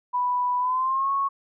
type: tone with pitch glide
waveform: sine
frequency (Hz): 987.8 to 1102.4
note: B5 to C#6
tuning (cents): 0 to -10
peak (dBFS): -21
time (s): 0.13-1.29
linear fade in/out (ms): 20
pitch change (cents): +190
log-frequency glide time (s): 0.59-1.11
effects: none